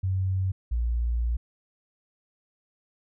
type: tone pair in turn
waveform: sine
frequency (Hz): 94.4 / 58.6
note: F#2 / A#1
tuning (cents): +35 / +10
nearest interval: minor sixth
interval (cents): 825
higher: first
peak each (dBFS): -23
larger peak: neither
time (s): 0.03-0.52 / 0.71-1.37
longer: second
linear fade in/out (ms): 10
effects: none